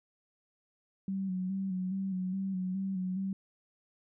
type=tone with vibrato; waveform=sine; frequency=188.7 Hz; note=F#3; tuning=34 cents sharp; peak=-31 dBFS; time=1.08-3.33 s; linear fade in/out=2 ms; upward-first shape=square; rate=2.4 Hz; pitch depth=39 cents each way; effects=none